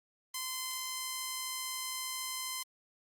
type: tone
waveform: 5% pulse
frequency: 1033 Hz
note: C6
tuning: 22 cents flat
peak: -24 dBFS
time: 0.34-2.63 s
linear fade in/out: 5 ms
effects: Opus 24 kbps